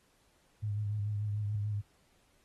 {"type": "tone with vibrato", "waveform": "sine", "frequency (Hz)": 104.2, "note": "G#2", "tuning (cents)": 6, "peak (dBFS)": -31, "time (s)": [0.62, 1.82], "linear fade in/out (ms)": 20, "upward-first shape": "triangle", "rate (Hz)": 6.8, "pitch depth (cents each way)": 44, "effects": ["pink hiss -70 dBFS RMS until 2.44 s", "AAC 32 kbps"]}